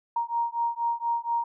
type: beating tone pair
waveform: sine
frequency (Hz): 934 / 938.2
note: A#5 / A#5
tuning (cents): +3 / +11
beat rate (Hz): 4.2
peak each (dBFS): -28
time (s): 0.16-1.44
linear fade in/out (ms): 5
effects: none